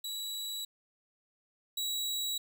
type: tone pair in turn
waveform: sawtooth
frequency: 3909 / 3887 Hz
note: B7 / B7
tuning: -19 / -28 cents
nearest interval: unison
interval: 9 cents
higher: first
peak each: -33 / -29 dBFS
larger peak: second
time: 0.04-0.65 / 1.77-2.38 s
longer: neither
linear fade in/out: 5 ms
effects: none